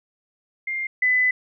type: tone pair in turn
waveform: sine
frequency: 2110 / 2005 Hz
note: C7 / B6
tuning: +14 / +26 cents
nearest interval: minor second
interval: 88 cents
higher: first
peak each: -24 / -16 dBFS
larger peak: second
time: 0.67-0.87 / 1.02-1.31 s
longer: second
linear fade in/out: 5 ms
effects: none